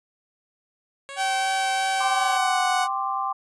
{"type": "tone with vibrato", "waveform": "10% pulse", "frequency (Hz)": 549, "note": "C#5", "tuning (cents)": -17, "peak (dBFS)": -27, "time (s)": [1.09, 2.37], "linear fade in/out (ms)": 0, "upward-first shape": "triangle", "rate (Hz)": 2.8, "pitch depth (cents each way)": 36}
{"type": "tone with pitch glide", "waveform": "sawtooth", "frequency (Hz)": [769, 740.7], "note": ["G5", "F#5"], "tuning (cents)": [-33, 2], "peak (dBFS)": -18, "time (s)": [1.16, 2.88], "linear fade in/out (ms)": 50, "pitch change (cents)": -65, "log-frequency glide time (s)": [2.08, 2.58]}
{"type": "chord", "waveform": "sine", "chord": "G suspended fourth", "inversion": "none", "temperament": "just", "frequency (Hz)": [784, 1045.3, 1176], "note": ["G5", "C6", "D6"], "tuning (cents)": [0, -2, 2], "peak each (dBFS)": -28, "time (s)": [2, 3.33], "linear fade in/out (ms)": 10}
{"effects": ["resampled to 24000 Hz"]}